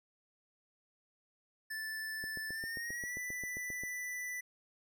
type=tone with pitch glide; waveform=square; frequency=1756 to 1982.5 Hz; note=A6 to B6; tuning=-4 to +6 cents; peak=-39 dBFS; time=1.7-4.41 s; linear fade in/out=10 ms; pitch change=+210 cents; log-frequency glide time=2.49-3.18 s
type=click train; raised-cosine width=2 ms; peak=-34 dBFS; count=13; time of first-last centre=2.24-3.836 s; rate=7.52 Hz
effects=none